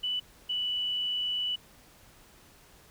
sine tone pair in turn, 2977 / 2964 Hz, F#7 / F#7, +10 / +2 cents, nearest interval unison, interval 8 cents, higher first, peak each -28 dBFS, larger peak neither, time 0.03-0.2 / 0.49-1.56 s, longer second, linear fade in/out 10 ms, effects pink hiss -57 dBFS RMS until 2.9 s

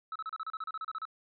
triangle tone bursts, 1300 Hz, E6, 24 cents flat, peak -33 dBFS, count 14, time 0.12-1.053 s, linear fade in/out 2 ms, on 36 ms, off 33 ms, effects resampled to 11025 Hz

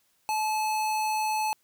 square tone, 863 Hz, A5, 34 cents flat, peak -26 dBFS, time 0.29-1.53 s, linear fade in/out 0 ms, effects white hiss -69 dBFS RMS until 1.63 s

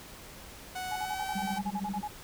sawtooth tone with pitch glide, 740 to 767.4 Hz, F#5 to G5, 0 to -37 cents, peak -31 dBFS, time 0.75-1.59 s, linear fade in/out 10 ms, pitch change +63 cents, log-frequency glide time 0.95-1.23 s
sine tone bursts, 839 Hz, G#5, 17 cents sharp, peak -32 dBFS, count 13, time 0.91-2.08 s, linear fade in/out 10 ms, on 54 ms, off 39 ms
sine tone with tremolo, 196 Hz, G3, in tune, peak -30 dBFS, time 1.35-2.01 s, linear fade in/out 5 ms, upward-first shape sine, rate 13 Hz, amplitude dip 90%
effects pink hiss -48 dBFS RMS until 2.23 s

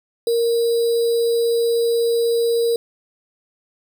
sine tone with sample-and-hold, 466.2 Hz, A#4, in tune, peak -15 dBFS, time 0.27-2.76 s, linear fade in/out 2 ms, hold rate 4410 Hz, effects none

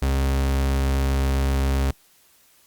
40% pulse tone, 67.6 Hz, C#2, 43 cents flat, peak -18 dBFS, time 0.02-1.91 s, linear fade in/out 5 ms, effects white hiss -57 dBFS RMS until 2.66 s + Opus 48 kbps

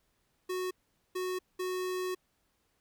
square tone bursts at uneven times, 367.9 Hz, F#4, 10 cents flat, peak -33 dBFS, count 3, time 0.49-0.71 / 1.15-1.39 / 1.59-2.15 s, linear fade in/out 10 ms, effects pink hiss -75 dBFS RMS until 2.8 s

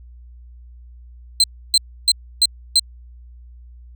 35% pulse tone bursts, 4111 Hz, C8, 31 cents flat, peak -9 dBFS, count 5, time 1.4-2.795 s, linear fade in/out 2 ms, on 39 ms, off 300 ms, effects added 60 Hz sine -39 dBFS peak until 3.95 s

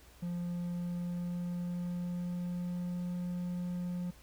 triangle tone with pitch glide, 174.61 to 177.56 Hz, F3 to F3, 0 to +29 cents, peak -32 dBFS, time 0.22-4.11 s, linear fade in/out 10 ms, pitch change +29 cents, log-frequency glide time 0.4-3.23 s, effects added 60 Hz sine -59 dBFS peak until 4.22 s + pink hiss -60 dBFS RMS until 4.22 s

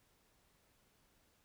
silence, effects pink hiss -73 dBFS RMS until 1.44 s

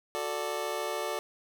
25% pulse chord, D major, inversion first, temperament just, 367.1 / 440.5 / 587.3 Hz, F#4 / A4 / D5, -14 / +2 / 0 cents, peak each -34 / -32 / -31 dBFS, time 0.15-1.19 s, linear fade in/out 0 ms, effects none

